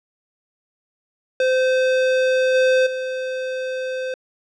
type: tone with level steps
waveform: square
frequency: 516 Hz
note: C5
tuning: 24 cents flat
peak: -16 / -14 / -24 dBFS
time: 1.4-4.14 s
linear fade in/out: 2 ms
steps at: 2.54 / 2.86 s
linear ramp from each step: 10 ms
effects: low-pass 4000 Hz 12 dB/octave